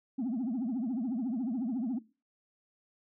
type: tone with vibrato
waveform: sine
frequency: 242.7 Hz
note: B3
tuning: 30 cents flat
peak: -28 dBFS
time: 0.18-1.99 s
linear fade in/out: 10 ms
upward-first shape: triangle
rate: 14 Hz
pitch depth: 260 cents each way
effects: noise-tail reverb RT60 0.3 s tail -18 dB re dry + tanh soft clip ceiling -28 dBFS